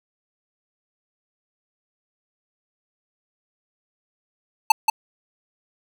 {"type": "tone with echo", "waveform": "square", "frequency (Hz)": 880, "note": "A5", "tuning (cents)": 0, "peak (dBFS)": -9, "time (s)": [4.7, 4.72], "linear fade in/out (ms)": 5, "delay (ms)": 180, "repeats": 1, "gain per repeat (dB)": -5, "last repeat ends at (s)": 4.9, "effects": []}